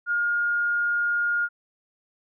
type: tone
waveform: sine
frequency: 1421 Hz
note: F6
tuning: 30 cents sharp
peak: -21 dBFS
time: 0.06-1.49 s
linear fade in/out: 50 ms
effects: none